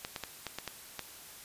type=clicks; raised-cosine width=0.2 ms; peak=-19 dBFS; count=7; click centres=0.049 / 0.162 / 0.237 / 0.467 / 0.586 / 0.677 / 0.993 s; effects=white hiss -50 dBFS RMS until 1.44 s + resampled to 32000 Hz